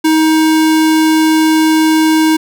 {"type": "tone", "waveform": "square", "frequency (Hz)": 315.7, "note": "D#4", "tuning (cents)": 25, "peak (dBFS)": -8, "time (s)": [0.04, 2.37], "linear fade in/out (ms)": 10, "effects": []}